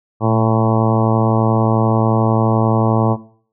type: harmonic tone with a mistuned harmonic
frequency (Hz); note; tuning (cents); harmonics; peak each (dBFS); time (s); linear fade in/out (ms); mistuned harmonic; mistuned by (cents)
111.4; A2; +22; 1 / 2 / 3 / 4 / 5 / 6 / 7 / 8 / 9 / 10; -16 / -19 / -21 / -22 / -23 / -24 / -24 / -25 / -26 / -26; 0.2-3.17; 50; 1; +50
effects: noise-tail reverb RT60 0.5 s tail -17 dB re dry